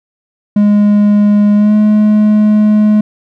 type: tone with pitch glide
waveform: triangle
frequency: 206.8 to 211.8 Hz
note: G#3 to G#3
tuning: -7 to +34 cents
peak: -3 dBFS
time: 0.56-3.01 s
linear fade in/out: 5 ms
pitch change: +41 cents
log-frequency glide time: 1.55-1.74 s
effects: none